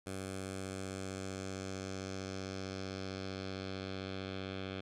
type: tone with low-pass filter sweep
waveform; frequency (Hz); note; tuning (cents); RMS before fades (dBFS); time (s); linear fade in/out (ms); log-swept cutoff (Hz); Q
10% pulse; 95.5; G2; -45; -42; 0.06-4.81; 10; 9800 to 3400; 2.3
effects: none